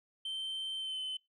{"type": "tone with pitch glide", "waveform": "sine", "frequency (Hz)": [3109, 3049], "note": ["G7", "G7"], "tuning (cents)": [-15, -49], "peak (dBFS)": -33, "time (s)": [0.25, 1.17], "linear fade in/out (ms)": 5, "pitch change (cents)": -34, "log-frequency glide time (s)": [0.77, 0.99], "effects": ["noise-tail reverb RT60 0.2 s tail -24 dB re dry", "tanh soft clip ceiling -35 dBFS"]}